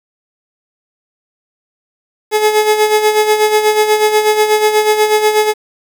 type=tone with tremolo; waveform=30% pulse; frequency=426.7 Hz; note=G#4; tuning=47 cents sharp; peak=-4 dBFS; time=2.31-5.54 s; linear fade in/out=50 ms; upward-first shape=sine; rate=8.2 Hz; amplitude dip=60%; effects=7-bit